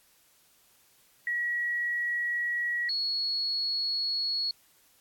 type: tone pair in turn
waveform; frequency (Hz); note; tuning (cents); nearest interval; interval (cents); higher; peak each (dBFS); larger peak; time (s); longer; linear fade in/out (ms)
sine; 1918 / 4350; A#6 / C#8; +49 / -33; octave + major second; 1418; second; -27; neither; 1.27-2.89 / 2.89-4.51; neither; 2
effects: white hiss -63 dBFS RMS until 5 s + AAC 64 kbps